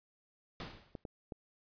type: noise with exponential decay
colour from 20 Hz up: pink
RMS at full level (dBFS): -41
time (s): 0.6-1.04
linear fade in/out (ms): 1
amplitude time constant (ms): 95
type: clicks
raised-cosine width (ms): 2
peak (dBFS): -29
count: 3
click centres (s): 0.952 / 1.052 / 1.322
effects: resampled to 11025 Hz